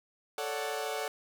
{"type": "chord", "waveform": "sawtooth", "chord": "D major seventh", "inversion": "second", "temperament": "equal", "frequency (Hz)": [440, 554.4, 587.3, 740], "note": ["A4", "C#5", "D5", "F#5"], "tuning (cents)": [0, 0, 0, 0], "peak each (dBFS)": [-33, -37, -36, -34], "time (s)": [0.38, 1.08], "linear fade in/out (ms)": 2, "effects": []}